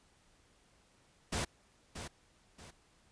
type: noise with echo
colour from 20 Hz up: pink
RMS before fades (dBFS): -35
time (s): 1.32-1.45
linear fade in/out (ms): 10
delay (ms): 630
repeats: 2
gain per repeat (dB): -9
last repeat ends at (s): 2.71
effects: pink hiss -68 dBFS RMS until 3.11 s + resampled to 22050 Hz